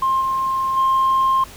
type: tone with level steps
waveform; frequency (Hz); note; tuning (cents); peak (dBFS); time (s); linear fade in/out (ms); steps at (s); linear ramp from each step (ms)
sine; 1060; C6; +22; -14 / -17 / -12; 0.02-1.44; 5; 0.2 / 0.76; 20
effects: tanh soft clip ceiling -11 dBFS + pink hiss -40 dBFS RMS until 1.56 s